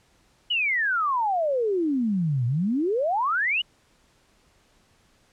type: exponential two-way sweep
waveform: sine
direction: down then up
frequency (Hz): 3019 to 115.5 to 3019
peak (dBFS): -21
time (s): 0.5-3.62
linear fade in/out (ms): 10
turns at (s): 2.46
effects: pink hiss -62 dBFS RMS until 5.32 s + low-pass 9000 Hz 12 dB/octave